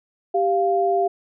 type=tone pair together; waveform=sine; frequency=392.2 / 696.8 Hz; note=G4 / F5; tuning=+1 / -4 cents; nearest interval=minor seventh; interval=995 cents; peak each=-20 / -19 dBFS; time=0.34-1.08 s; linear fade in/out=10 ms; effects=none